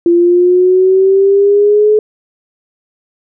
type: exponential sweep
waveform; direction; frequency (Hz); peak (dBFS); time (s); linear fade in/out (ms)
sine; up; 341.2 to 428.9; -5; 0.06-1.99; 2
effects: none